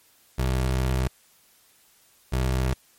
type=tone pair in turn; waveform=25% pulse; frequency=64.2 / 64.2 Hz; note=C2 / C2; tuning=-32 / -32 cents; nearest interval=unison; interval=0 cents; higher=neither; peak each=-18 dBFS; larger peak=neither; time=0.38-1.08 / 2.32-2.74 s; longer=first; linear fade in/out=10 ms; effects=white hiss -59 dBFS RMS until 2.98 s + MP3 64 kbps